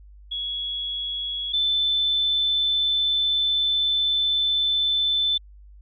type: tone pair in turn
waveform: sine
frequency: 3348 / 3524 Hz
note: G#7 / A7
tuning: +13 / +2 cents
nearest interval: minor second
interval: 89 cents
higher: second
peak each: -26 / -19 dBFS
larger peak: second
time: 0.31-1.53 / 1.53-5.38 s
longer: second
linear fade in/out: 10 ms
effects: added 50 Hz sine -44 dBFS peak until 5.81 s